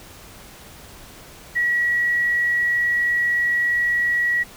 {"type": "tone", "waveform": "sine", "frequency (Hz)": 1923, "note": "B6", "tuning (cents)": -47, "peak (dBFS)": -17, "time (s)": [1.55, 4.44], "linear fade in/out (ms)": 20, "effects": ["pink hiss -43 dBFS RMS until 4.56 s"]}